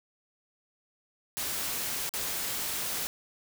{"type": "noise with dropouts", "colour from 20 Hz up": "white", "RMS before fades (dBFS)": -33, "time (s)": [1.37, 3.07], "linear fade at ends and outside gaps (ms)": 0, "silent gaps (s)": [2.092, 2.138], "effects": []}